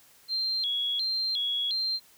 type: tone with vibrato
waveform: sine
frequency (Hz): 3729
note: A#7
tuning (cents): 0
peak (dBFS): -26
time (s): 0.28-2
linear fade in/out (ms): 50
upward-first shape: square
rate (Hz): 1.4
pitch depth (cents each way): 190
effects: white hiss -58 dBFS RMS until 2.17 s